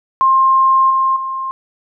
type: tone with level steps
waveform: sine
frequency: 1060 Hz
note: C6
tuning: 22 cents sharp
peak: -8 / -11 / -19 dBFS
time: 0.21-1.51 s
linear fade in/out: 0 ms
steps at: 0.9 / 1.16 s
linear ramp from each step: 5 ms
effects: none